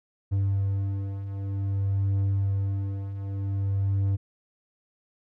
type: beating tone pair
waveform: triangle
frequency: 97.9 / 98.43 Hz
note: G2 / G2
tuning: -2 / +8 cents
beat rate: 0.53 Hz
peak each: -29 / -23 dBFS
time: 0.31-4.17 s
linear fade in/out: 20 ms
effects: none